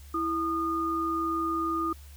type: tone pair together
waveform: sine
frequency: 329.6 / 1223 Hz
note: E4 / D#6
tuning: 0 / -30 cents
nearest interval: octave + major seventh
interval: 2270 cents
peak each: -30 / -28 dBFS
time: 0.14-1.93 s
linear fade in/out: 5 ms
effects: added 71 Hz sine -45 dBFS peak until 2.16 s + white hiss -56 dBFS RMS until 2.16 s